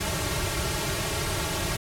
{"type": "noise with comb filter", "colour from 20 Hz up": "pink", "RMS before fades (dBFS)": -28, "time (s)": [0, 1.77], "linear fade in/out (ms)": 10, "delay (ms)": 4, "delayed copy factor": -1, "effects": ["low-pass 12000 Hz 12 dB/octave"]}